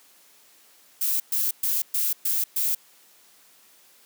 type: noise bursts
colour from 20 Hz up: violet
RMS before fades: -24 dBFS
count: 6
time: 1.01-2.75 s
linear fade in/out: 5 ms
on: 190 ms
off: 120 ms
effects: white hiss -56 dBFS RMS until 4.05 s + high-pass 200 Hz 12 dB/octave